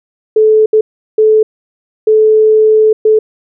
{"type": "tone bursts at uneven times", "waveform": "sine", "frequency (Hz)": 433.9, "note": "A4", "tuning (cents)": -24, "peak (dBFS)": -4, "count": 5, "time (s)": [[0.36, 0.66], [0.73, 0.81], [1.18, 1.43], [2.07, 2.93], [3.05, 3.19]], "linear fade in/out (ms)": 5, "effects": []}